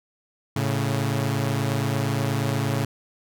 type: tone pair together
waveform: sawtooth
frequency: 110 / 138.47 Hz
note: A2 / C#3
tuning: 0 / -2 cents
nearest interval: major third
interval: 398 cents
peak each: -21 / -21 dBFS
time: 0.56-2.85 s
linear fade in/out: 5 ms
effects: none